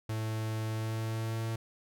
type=tone with pitch glide; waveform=45% pulse; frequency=110 to 112.77 Hz; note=A2 to A2; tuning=0 to +43 cents; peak=-32 dBFS; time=0.09-1.56 s; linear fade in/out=5 ms; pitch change=+43 cents; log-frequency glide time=0.64-1.42 s; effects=none